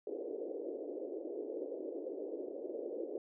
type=band-pass noise; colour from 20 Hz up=white; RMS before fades=-42 dBFS; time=0.07-3.18 s; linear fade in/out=2 ms; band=310 to 530 Hz; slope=48 dB/octave; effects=none